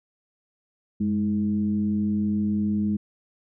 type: tone with frequency modulation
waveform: sine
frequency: 207.7 Hz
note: G#3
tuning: in tune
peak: -21 dBFS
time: 1-2.97 s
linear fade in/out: 10 ms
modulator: 112 Hz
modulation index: 0.54
effects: none